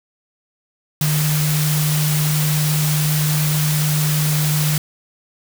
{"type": "tone in noise", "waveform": "sine", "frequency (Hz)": 151.6, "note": "D#3", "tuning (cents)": -45, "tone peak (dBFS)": -16, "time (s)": [1.01, 4.78], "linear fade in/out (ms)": 2, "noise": "white", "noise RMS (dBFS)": -23, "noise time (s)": [1.01, 4.78], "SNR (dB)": 4, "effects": []}